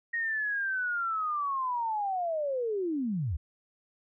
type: linear sweep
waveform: sine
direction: down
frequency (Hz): 1878 to 63.6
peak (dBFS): -28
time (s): 0.13-3.37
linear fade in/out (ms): 10
effects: none